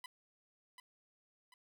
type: tone with echo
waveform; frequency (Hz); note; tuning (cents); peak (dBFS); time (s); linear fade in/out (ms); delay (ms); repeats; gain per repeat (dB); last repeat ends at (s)
15% pulse; 997; B5; +16; -39; 0.04-0.06; 2; 740; 2; -7; 1.54
effects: none